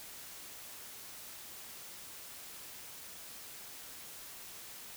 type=silence; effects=white hiss -49 dBFS RMS until 4.96 s